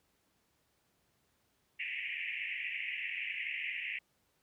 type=band-pass noise; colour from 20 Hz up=pink; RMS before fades=-39 dBFS; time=1.79-3.99 s; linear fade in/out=10 ms; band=1900 to 2800 Hz; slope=96 dB/octave; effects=pink hiss -75 dBFS RMS until 4.42 s + high-pass 60 Hz 12 dB/octave